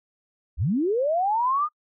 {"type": "linear sweep", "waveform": "sine", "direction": "up", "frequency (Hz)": [49.71, 1247], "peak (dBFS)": -20, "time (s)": [0.57, 1.69], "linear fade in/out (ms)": 50, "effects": ["noise-tail reverb RT60 0.1 s tail -25 dB re dry"]}